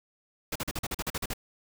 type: noise bursts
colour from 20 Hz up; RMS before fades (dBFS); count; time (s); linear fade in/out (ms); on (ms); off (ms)
pink; -32; 11; 0.52-1.336; 5; 36; 42
effects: none